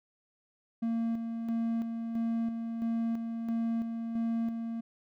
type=tone with tremolo; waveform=triangle; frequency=229.2 Hz; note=A#3; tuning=29 cents flat; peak=-26 dBFS; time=0.82-4.81 s; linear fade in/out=10 ms; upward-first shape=square; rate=1.5 Hz; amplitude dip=45%; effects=none